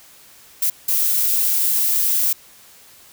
violet noise bursts at uneven times, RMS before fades -18 dBFS, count 2, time 0.62-0.7 / 0.88-2.33 s, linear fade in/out 5 ms, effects white hiss -47 dBFS RMS until 3.12 s

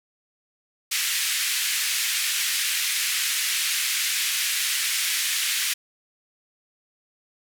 pink band-pass noise, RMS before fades -25 dBFS, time 0.91-5.74 s, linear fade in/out 10 ms, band 1900 to 14000 Hz, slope 24 dB/octave, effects none

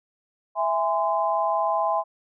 sine chord, E augmented, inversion none, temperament just, 659.3 / 824.1 / 1030.1 Hz, E5 / G#5 / B#5, 0 / -14 / -27 cents, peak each -25 dBFS, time 0.55-2.04 s, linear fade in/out 50 ms, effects none

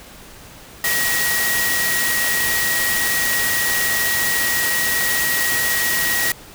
sine tone in noise, 1903 Hz, A#6, 35 cents sharp, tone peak -20 dBFS, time 0.84-6.32 s, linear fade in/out 2 ms, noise white, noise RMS -21 dBFS, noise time 0.84-6.32 s, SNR -2 dB, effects pink hiss -41 dBFS RMS until 6.54 s

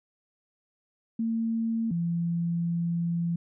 sine tone pair in turn, 226.8 / 169.91 Hz, A#3 / F3, -47 / -47 cents, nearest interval perfect fourth, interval 500 cents, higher first, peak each -25 dBFS, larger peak neither, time 1.19-1.91 / 1.91-3.36 s, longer second, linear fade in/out 5 ms, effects none

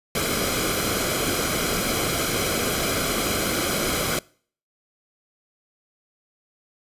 pink noise with comb filter, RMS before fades -24 dBFS, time 0.15-4.19 s, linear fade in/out 2 ms, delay 1.1 ms, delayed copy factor -0.65, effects noise-tail reverb RT60 0.5 s tail -24 dB re dry + resampled to 32000 Hz

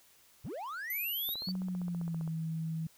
triangle linear sweep, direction up, 67.6 to 4606 Hz, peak -36 dBFS, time 0.44-1.52 s, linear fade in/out 10 ms
sine tone, 11840 Hz, F#9, in tune, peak -34 dBFS, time 0.9-1.34 s, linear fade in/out 2 ms
click train, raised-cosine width 1 ms, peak -35 dBFS, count 16, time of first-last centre 1.29-2.277 s, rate 15.2 Hz
sine tone with pitch glide, 185.4 to 161.4 Hz, F#3 to E3, +4 to -36 cents, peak -33 dBFS, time 1.47-2.87 s, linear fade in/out 5 ms, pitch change -240 cents, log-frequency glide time 1.65-2.24 s
effects white hiss -63 dBFS RMS until 2.97 s

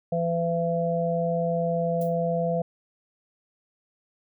harmonic tone, 168.8 Hz, E3, 41 cents sharp, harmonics 1 / 3 / 4, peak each -27 / -27 / -27 dBFS, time 0.12-2.62 s, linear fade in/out 5 ms
violet noise with exponential decay, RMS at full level -39 dBFS, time 2.01-2.16 s, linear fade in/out 5 ms, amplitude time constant 32 ms
effects none

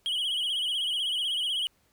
triangle tone with vibrato, 3100 Hz, G7, 20 cents flat, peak -25 dBFS, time 0.06-1.67 s, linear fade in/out 0 ms, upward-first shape sine, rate 16 Hz, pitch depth 110 cents each way, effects pink hiss -68 dBFS RMS until 1.92 s

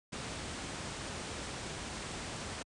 pink low-pass noise, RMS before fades -41 dBFS, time 0.12-2.63 s, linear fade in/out 10 ms, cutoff 9400 Hz, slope 96 dB/octave, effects high-pass 60 Hz 12 dB/octave

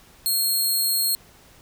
10% pulse tone, 4255 Hz, C8, 28 cents sharp, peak -13 dBFS, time 0.26-1.15 s, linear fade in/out 0 ms, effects pink hiss -52 dBFS RMS until 1.61 s

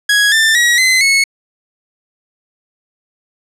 sawtooth tone with pitch steps, 1663 / 1782.4 / 1910.3 / 2047 / 2194 Hz, G#6 / A6 / A#6 / C7 / C#7, +2 / +22 / +42 / -38 / -18 cents, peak -5 dBFS, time 0.09-1.24 s, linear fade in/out 5 ms, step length 230 ms, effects low-pass 10000 Hz 12 dB/octave

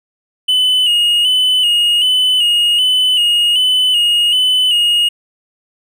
triangle tone with vibrato, 2939 Hz, F#7, 12 cents flat, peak -8 dBFS, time 0.48-5.09 s, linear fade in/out 10 ms, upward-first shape square, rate 1.3 Hz, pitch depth 43 cents each way, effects none

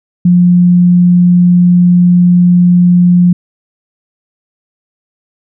sine tone, 177.1 Hz, F3, 24 cents sharp, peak -3 dBFS, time 0.25-3.33 s, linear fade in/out 5 ms, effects none

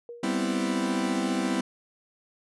sine tone with exponential decay, 474.4 Hz, A#4, 30 cents sharp, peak -35 dBFS, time 0.09-0.52 s, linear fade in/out 1 ms, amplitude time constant 93 ms
40% pulse chord, C major seventh, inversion second, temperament equal, 196 / 246.9 / 261.6 / 329.6 Hz, G3 / B3 / C4 / E4, 0 / 0 / 0 / 0 cents, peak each -30 dBFS, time 0.23-1.61 s, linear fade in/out 5 ms
effects resampled to 24000 Hz

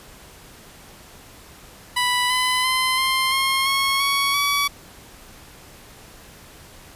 15% pulse tone with pitch steps, 987.8 / 1008 / 1028.6 / 1049.6 / 1071 / 1092.9 / 1115.2 / 1138 Hz, B5 / B5 / C6 / C6 / C6 / C#6 / C#6 / C#6, 0 / +35 / -30 / +5 / +40 / -25 / +10 / +45 cents, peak -12 dBFS, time 1.96-4.68 s, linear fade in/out 10 ms, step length 340 ms, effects pink hiss -45 dBFS RMS until 6.95 s + resampled to 32000 Hz

